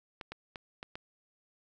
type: clicks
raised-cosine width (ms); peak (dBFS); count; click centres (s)
0.3; -25; 5; 0.212 / 0.32 / 0.558 / 0.829 / 0.955
effects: none